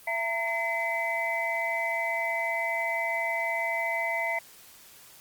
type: tone cluster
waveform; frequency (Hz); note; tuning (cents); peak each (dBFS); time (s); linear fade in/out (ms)
sine; 671 / 919 / 2034 / 2288; E5 / A#5 / C7 / D7; +31 / -25 / -50 / -46; -32 / -34 / -29 / -37; 0.07-4.39; 5
effects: white hiss -52 dBFS RMS until 5.2 s + Opus 32 kbps